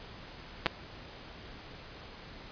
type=clicks; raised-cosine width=0.3 ms; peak=-10 dBFS; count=2; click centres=0.66 / 0.666 s; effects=pink hiss -48 dBFS RMS until 2.51 s + resampled to 11025 Hz